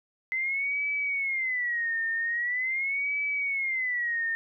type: tone with vibrato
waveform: sine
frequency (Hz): 2043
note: C7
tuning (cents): -42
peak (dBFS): -26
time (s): 0.32-4.35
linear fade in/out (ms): 0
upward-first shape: sine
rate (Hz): 0.43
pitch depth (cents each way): 200
effects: none